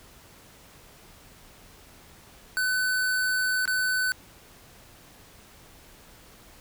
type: tone with dropouts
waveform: square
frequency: 1507 Hz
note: F#6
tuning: 31 cents sharp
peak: -24 dBFS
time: 2.57-4.12 s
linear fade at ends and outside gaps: 0 ms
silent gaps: 3.655-3.677 s
effects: pink hiss -52 dBFS RMS until 6.6 s